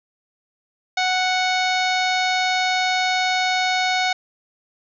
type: harmonic tone with a mistuned harmonic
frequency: 740 Hz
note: F#5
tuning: in tune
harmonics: 1 / 2 / 3 / 4 / 5 / 6 / 7 / 8 / 9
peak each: -21 / -26 / -24 / -34 / -27 / -30 / -34 / -39 / -38 dBFS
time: 0.97-4.13 s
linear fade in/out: 5 ms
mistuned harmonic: 6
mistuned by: -32 cents
effects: none